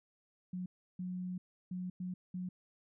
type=tone bursts at uneven times; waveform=sine; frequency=181.9 Hz; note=F#3; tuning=29 cents flat; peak=-37 dBFS; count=5; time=0.53-0.66 / 0.99-1.38 / 1.71-1.9 / 2-2.14 / 2.34-2.49 s; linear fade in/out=5 ms; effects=none